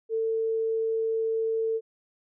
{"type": "tone", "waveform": "sine", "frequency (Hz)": 447.7, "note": "A4", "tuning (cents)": 30, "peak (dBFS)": -24, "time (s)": [0.09, 1.81], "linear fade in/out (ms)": 50, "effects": []}